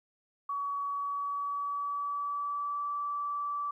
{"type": "tone with pitch glide", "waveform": "sine", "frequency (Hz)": [1131, 1158.8], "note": ["C#6", "D6"], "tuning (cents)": [34, -24], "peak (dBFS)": -31, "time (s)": [0.49, 3.71], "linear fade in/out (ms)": 5, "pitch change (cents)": 42, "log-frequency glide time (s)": [0.84, 2.91], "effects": ["12-bit"]}